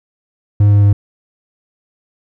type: tone with pitch steps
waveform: triangle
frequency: 102.8 / 102.09 / 101.38 Hz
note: G#2 / G#2 / G#2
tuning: -17 / -29 / -41 cents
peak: -4 dBFS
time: 0.6-0.93 s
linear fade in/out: 5 ms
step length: 110 ms
effects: none